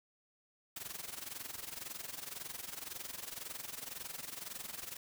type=noise with amplitude modulation; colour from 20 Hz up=white; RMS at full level=-42 dBFS; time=0.76-4.97 s; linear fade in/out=5 ms; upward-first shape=sine; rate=21.9 Hz; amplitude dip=80%; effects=none